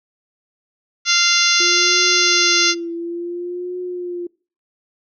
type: harmonic tone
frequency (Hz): 694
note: F5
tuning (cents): -11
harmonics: 2 / 3 / 4 / 5 / 6 / 7 / 8 / 9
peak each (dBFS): -21 / -21 / -21 / -21 / -21 / -21 / -21 / -21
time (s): 1.05-2.75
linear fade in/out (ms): 50
type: tone with vibrato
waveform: sine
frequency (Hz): 349.2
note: F4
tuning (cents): 0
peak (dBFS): -23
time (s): 1.6-4.27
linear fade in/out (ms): 5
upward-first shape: triangle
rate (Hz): 0.57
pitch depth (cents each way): 65
effects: noise-tail reverb RT60 0.4 s tail -25 dB re dry